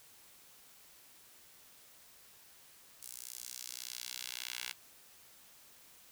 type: tone with high-pass filter sweep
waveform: 10% pulse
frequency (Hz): 61.74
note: B1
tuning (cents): 0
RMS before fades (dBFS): -45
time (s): 3.01-4.73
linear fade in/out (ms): 20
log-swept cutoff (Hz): 8700 to 2500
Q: 1.1
effects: white hiss -60 dBFS RMS until 6.11 s